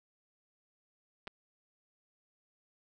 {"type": "clicks", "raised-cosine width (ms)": 0.3, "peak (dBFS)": [-28, -26], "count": 2, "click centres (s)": [1.272, 1.277], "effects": []}